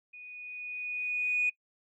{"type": "tone with level ramp", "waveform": "sine", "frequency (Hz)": 2474, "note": "D#7", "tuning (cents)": -10, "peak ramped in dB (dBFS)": [-45, -23], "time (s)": [0.13, 1.5], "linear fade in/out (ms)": 10, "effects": ["noise-tail reverb RT60 0.1 s tail -24 dB re dry", "tanh soft clip ceiling -19 dBFS"]}